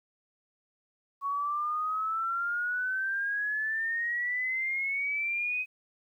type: exponential sweep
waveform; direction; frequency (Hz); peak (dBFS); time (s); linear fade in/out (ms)
sine; up; 1109 to 2528; -28; 1.21-5.66; 50
effects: 11-bit